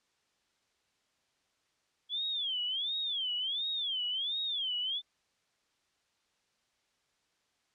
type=tone with vibrato; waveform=sine; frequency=3322 Hz; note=G#7; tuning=in tune; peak=-31 dBFS; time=2.09-5.02 s; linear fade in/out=50 ms; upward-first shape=sine; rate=1.4 Hz; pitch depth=220 cents each way; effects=white hiss -75 dBFS RMS until 7.74 s + low-pass 6000 Hz 12 dB/octave